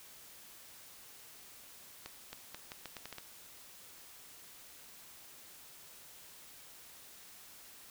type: accelerating click train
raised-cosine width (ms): 0.2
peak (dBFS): -26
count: 9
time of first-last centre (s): 2.06-3.184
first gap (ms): 270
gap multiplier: 0.8
effects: white hiss -55 dBFS RMS until 7.9 s